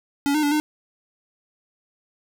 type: tone with pitch steps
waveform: square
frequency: 282.8 / 304.5 / 289.7 / 303.3 Hz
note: C#4 / D#4 / D4 / D#4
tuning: +35 / -37 / -24 / -44 cents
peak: -19 dBFS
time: 0.26-0.6 s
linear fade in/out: 0 ms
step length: 85 ms
effects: none